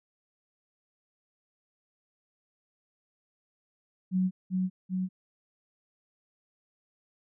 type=tone with echo; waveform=sine; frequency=185.5 Hz; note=F#3; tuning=5 cents sharp; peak=-23 dBFS; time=4.11-4.31 s; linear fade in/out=50 ms; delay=390 ms; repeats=2; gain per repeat=-2 dB; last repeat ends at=5.09 s; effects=none